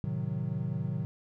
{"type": "chord", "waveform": "triangle", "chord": "A diminished seventh", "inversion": "none", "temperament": "equal", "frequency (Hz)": [110, 130.81, 155.56, 185], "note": ["A2", "C3", "Eb3", "Gb3"], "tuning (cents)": [0, 0, 0, 0], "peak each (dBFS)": [-35, -33, -33, -35], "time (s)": [0.04, 1.05], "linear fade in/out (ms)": 0, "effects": []}